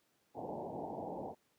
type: low-pass noise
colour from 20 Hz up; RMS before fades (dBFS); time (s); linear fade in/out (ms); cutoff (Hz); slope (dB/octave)
white; -42; 0.34-1.35; 50; 910; 96
effects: pink hiss -75 dBFS RMS until 1.58 s + high-pass 150 Hz 12 dB/octave